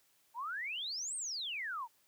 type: exponential two-way sweep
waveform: sine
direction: up then down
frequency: 880 to 8820 to 880 Hz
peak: -37 dBFS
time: 0.34-1.88 s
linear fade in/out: 50 ms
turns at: 1.16 s
effects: white hiss -71 dBFS RMS until 2.07 s + high-pass 80 Hz 12 dB/octave